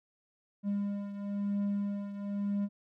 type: beating tone pair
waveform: triangle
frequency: 201.8 / 202.8 Hz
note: G#3 / G#3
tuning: -49 / -41 cents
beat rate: 1 Hz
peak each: -30 / -36 dBFS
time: 0.63-2.69 s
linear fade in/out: 50 ms
effects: none